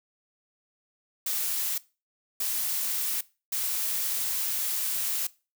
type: noise bursts at uneven times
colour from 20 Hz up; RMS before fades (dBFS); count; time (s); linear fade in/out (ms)
blue; -29; 3; 1.26-1.78 / 2.4-3.21 / 3.52-5.27; 5
effects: noise-tail reverb RT60 0.3 s tail -20 dB re dry